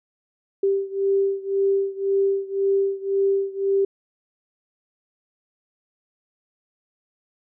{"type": "beating tone pair", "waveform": "sine", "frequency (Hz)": [392, 393.9], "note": ["G4", "G4"], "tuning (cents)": [0, 8], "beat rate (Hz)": 1.9, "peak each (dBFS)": [-21, -23], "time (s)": [0.63, 3.85], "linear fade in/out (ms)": 5, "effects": []}